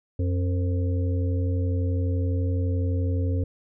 harmonic tone with a mistuned harmonic, 89.9 Hz, F#2, 49 cents flat, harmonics 1 / 3 / 5 / 6, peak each -22 / -32 / -36 / -38 dBFS, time 0.19-3.44 s, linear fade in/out 5 ms, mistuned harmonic 6, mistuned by -59 cents, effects none

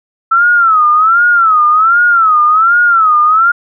sine tone with vibrato, 1318 Hz, E6, 1 cent flat, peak -5 dBFS, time 0.31-3.52 s, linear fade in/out 10 ms, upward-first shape sine, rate 1.3 Hz, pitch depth 150 cents each way, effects none

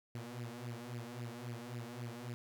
sawtooth tone with flanger, 120 Hz, B2, 49 cents flat, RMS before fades -45 dBFS, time 0.15-2.34 s, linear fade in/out 0 ms, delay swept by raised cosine 0.4 to 4.9 ms, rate 3.7 Hz, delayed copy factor +0.75, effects none

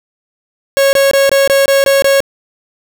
45% pulse tone bursts, 550 Hz, C#5, 14 cents flat, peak -7 dBFS, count 8, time 0.77-2.204 s, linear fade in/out 0 ms, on 160 ms, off 22 ms, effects none

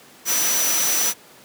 sine tone in noise, 5920 Hz, F#8, in tune, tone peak -21 dBFS, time 0.25-1.14 s, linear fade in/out 50 ms, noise white, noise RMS -22 dBFS, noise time 0.25-1.14 s, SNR -2 dB, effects pink hiss -47 dBFS RMS until 1.44 s + high-pass 200 Hz 12 dB/octave

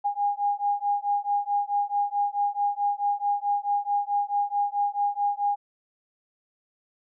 sine beating tone pair, 813 / 817.6 Hz, G#5 / G#5, -37 / -27 cents, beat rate 4.6 Hz, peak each -26 dBFS, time 0.04-5.56 s, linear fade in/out 20 ms, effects none

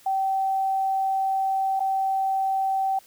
sine tone with dropouts, 772 Hz, G5, 27 cents flat, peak -21 dBFS, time 0.06-2.99 s, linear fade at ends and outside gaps 5 ms, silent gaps 1.796-1.803 s, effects white hiss -54 dBFS RMS until 3.06 s

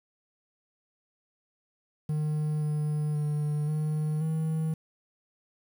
triangle tone with pitch steps, 152.2 / 150.8 / 149.1 / 153.2 / 158.9 Hz, D#3 / D3 / D3 / D#3 / D#3, -38 / +46 / +27 / -27 / +37 cents, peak -24 dBFS, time 2.09-4.74 s, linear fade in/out 5 ms, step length 530 ms, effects 9-bit

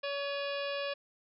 harmonic tone with a mistuned harmonic, 565 Hz, C#5, 33 cents sharp, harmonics 1 / 2 / 3 / 4 / 5 / 6 / 7 / 8 / 9, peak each -35 / -43 / -43 / -43 / -45 / -46 / -49 / -50 / -51 dBFS, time 0.03-0.94 s, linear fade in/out 10 ms, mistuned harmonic 4, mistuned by +150 cents, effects none

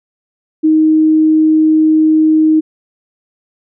sine tone, 313.1 Hz, D#4, 11 cents sharp, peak -6 dBFS, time 0.63-2.61 s, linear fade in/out 20 ms, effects none

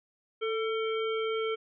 harmonic tone with a mistuned harmonic, 449.7 Hz, A4, 38 cents sharp, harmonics 1 / 3 / 5 / 7, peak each -29 / -37 / -40 / -41 dBFS, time 0.41-1.56 s, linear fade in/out 20 ms, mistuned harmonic 1, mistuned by -27 cents, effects none

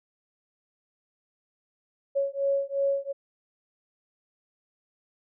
sine beating tone pair, 553 / 555.8 Hz, C#5 / C#5, -4 / +4 cents, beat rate 2.8 Hz, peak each -27 dBFS, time 2.15-3.13 s, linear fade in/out 20 ms, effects none

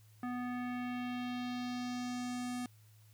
square tone with low-pass filter sweep, 246.9 Hz, B3, in tune, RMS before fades -39 dBFS, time 0.23-2.66 s, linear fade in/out 2 ms, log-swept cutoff 1500 to 10000 Hz, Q 1.7, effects added 107 Hz sine -59 dBFS peak until 3.13 s + white hiss -69 dBFS RMS until 3.13 s

